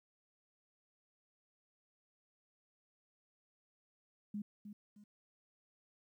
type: tone with echo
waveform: sine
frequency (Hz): 207.1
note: G#3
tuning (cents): -5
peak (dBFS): -38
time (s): 4.34-4.42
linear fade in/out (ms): 5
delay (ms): 310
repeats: 2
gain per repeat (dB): -9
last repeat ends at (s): 5.04
effects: 13-bit